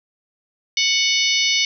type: harmonic tone with a mistuned harmonic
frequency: 740 Hz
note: F#5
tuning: in tune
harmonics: 3 / 4 / 5 / 6 / 7 / 8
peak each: -21 / -22 / -23 / -24 / -24 / -25 dBFS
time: 0.77-1.65 s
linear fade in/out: 2 ms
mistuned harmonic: 5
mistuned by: -32 cents
effects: none